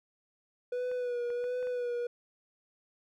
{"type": "tone with vibrato", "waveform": "triangle", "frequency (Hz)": 489.9, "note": "B4", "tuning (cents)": -14, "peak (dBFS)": -29, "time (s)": [0.72, 2.07], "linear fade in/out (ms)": 5, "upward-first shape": "sine", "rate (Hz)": 1.4, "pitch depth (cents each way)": 35}
{"type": "clicks", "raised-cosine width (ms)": 0.5, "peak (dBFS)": -37, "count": 5, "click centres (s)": [0.915, 1.303, 1.441, 1.628, 1.671]}
{"effects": []}